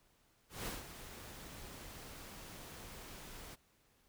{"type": "noise with ADSR envelope", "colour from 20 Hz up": "pink", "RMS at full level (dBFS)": -41, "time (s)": [0.49, 3.56], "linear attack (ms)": 170, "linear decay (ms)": 170, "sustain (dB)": -10, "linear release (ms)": 21, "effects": ["pink hiss -72 dBFS RMS until 4.08 s"]}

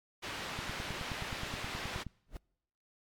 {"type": "low-pass noise", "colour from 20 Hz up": "white", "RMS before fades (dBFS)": -41, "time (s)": [0.22, 2.04], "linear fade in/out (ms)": 20, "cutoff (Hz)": 3000, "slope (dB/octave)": 12}
{"type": "click train", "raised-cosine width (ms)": 5, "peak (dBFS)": -28, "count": 15, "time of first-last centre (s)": [0.59, 2.067], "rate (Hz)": 9.48}
{"type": "noise with exponential growth", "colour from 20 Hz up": "brown", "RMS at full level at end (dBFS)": -35, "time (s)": [2.26, 2.37], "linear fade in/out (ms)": 1, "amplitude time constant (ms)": 22}
{"effects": ["noise-tail reverb RT60 0.8 s tail -26 dB re dry", "MP3 96 kbps"]}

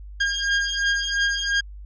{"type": "beating tone pair", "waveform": "sawtooth", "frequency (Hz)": [1617, 1619.9], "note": ["G#6", "G#6"], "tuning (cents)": [-47, -44], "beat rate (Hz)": 2.9, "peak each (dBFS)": -20, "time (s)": [0.2, 1.61], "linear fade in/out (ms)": 10, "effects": ["added 50 Hz sine -36 dBFS peak until 1.85 s", "resampled to 16000 Hz"]}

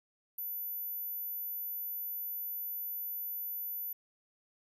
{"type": "tone", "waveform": "sine", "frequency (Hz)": 14000, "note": "A9", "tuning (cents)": -10, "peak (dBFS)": -36, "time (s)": [0.38, 3.93], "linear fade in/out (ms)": 5, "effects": []}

